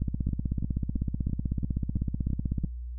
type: two click trains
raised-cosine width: 5 ms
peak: -19 / -16 dBFS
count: 8 / 43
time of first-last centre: 0.29-2.639 / 0.02-2.645 s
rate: 2.98 / 16 Hz
effects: noise-tail reverb RT60 0.2 s tail -26 dB re dry + added 60 Hz sine -34 dBFS peak until 2.98 s